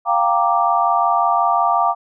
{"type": "chord", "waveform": "sine", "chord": "G minor seventh", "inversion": "third", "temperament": "equal", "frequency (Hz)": [698.5, 784, 932.3, 1174.7], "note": ["F5", "G5", "Bb5", "D6"], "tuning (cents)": [0, 0, 0, 0], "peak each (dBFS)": [-18, -20, -20, -18], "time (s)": [0.05, 1.95], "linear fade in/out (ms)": 50, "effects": []}